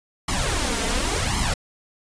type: noise with flanger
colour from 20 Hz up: pink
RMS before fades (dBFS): -23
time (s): 0.28-1.54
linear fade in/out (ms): 5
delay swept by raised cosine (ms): 0.95 to 4.45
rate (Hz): 0.91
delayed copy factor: +0.8
effects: resampled to 22050 Hz